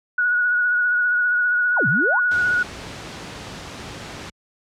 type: tone with vibrato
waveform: sine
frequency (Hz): 1460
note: F#6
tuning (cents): -24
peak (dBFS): -16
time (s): 0.18-2.63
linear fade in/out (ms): 5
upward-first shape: sine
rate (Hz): 15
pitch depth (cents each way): 23
type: exponential two-way sweep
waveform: sine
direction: down then up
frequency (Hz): 1192 to 120 to 1181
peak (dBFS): -21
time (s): 1.76-2.2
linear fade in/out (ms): 10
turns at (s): 1.88
type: noise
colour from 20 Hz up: pink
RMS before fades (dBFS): -34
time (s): 2.31-4.3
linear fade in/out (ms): 5
effects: high-pass 60 Hz 12 dB/octave + low-pass 6000 Hz 12 dB/octave